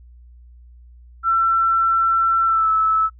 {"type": "tone with pitch glide", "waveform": "sine", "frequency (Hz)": [1345, 1306], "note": ["E6", "E6"], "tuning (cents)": [34, -17], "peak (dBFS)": -14, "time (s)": [1.23, 3.1], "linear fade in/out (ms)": 50, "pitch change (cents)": -51, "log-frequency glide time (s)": [2.45, 2.7], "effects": ["noise-tail reverb RT60 0.1 s tail -26 dB re dry", "added 60 Hz sine -42 dBFS peak until 3.19 s"]}